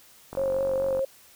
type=click train; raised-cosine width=1 ms; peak=-22 dBFS; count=32; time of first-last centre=0.33-0.992 s; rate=46.8 Hz
type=tone with vibrato; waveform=sine; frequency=535 Hz; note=C5; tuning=38 cents sharp; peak=-23 dBFS; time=0.37-1.05 s; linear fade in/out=5 ms; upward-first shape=sine; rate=4.7 Hz; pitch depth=23 cents each way
effects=white hiss -54 dBFS RMS until 1.35 s